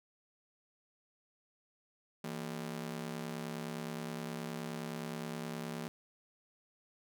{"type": "ring-modulated tone", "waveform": "sawtooth", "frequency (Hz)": 198.6, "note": "G3", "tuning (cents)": 23, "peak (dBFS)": -32, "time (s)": [2.24, 5.88], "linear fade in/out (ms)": 0, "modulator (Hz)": 34.8, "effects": []}